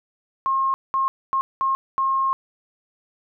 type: tone bursts at uneven times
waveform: sine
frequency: 1073 Hz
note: C6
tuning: 43 cents sharp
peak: -18 dBFS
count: 5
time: 0.46-0.74 / 0.94-1.08 / 1.33-1.41 / 1.61-1.75 / 1.98-2.33 s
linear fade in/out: 0 ms
effects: none